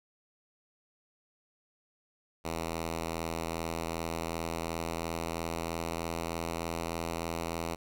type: tone with pitch glide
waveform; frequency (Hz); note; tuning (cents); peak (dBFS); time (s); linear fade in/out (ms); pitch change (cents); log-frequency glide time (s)
5% pulse; 82.41 to 83.32; E2 to E2; 0 to +19; -22; 2.44-7.76; 20; +19; 3.27-6.36
effects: none